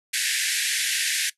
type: band-pass noise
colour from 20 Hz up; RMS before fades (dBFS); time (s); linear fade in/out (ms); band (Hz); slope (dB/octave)
pink; -25; 0.13-1.3; 10; 1600 to 12000; 96
effects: noise-tail reverb RT60 0.1 s tail -17 dB re dry